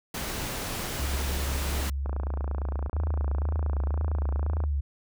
pink noise, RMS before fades -33 dBFS, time 0.14-1.9 s, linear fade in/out 5 ms
sine tone with pitch glide, 68.9 to 69.86 Hz, C#2 to C#2, -10 to +14 cents, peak -27 dBFS, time 0.99-2.89 s, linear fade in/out 10 ms, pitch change +24 cents, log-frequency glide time 2.03-2.34 s
click train, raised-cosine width 1 ms, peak -22 dBFS, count 75, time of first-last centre 2.06-4.638 s, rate 28.7 Hz
sine tone with vibrato, 73.42 Hz, D2, in tune, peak -24 dBFS, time 2.93-4.81 s, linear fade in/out 10 ms, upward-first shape triangle, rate 2 Hz, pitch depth 110 cents each way
effects none

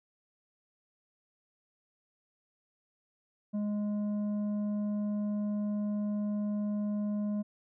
triangle tone with tanh clipping, 207.7 Hz, G#3, in tune, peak -31 dBFS, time 3.53-7.43 s, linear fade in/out 20 ms, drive 11 dB, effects none

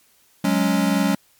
square chord, F# suspended second, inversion none, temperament equal, 185 / 207.7 / 277.2 Hz, F#3 / G#3 / C#4, 0 / 0 / 0 cents, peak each -22 dBFS, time 0.44-1.15 s, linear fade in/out 5 ms, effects white hiss -58 dBFS RMS until 1.39 s + MP3 96 kbps

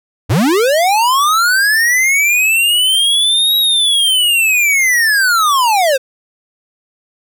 square linear two-way sweep, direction up then down, 79.8 to 3853 to 503 Hz, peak -10 dBFS, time 0.29-5.98 s, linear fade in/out 20 ms, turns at 3.57 s, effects none

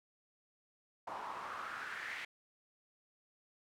pink noise with band-pass filter sweep, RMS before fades -44 dBFS, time 1.07-2.25 s, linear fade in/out 5 ms, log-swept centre 850 to 2100 Hz, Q 3.8, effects none

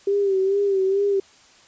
sine tone with vibrato, 392 Hz, G4, in tune, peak -17 dBFS, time 0.07-1.2 s, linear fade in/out 5 ms, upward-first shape sine, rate 2.3 Hz, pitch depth 57 cents each way, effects white hiss -52 dBFS RMS until 1.67 s + resampled to 16000 Hz

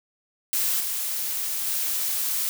blue noise with level steps, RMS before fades -24 / -28 / -26 dBFS, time 0.53-2.49 s, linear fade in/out 0 ms, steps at 0.8 / 1.67 s, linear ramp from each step 2 ms, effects none

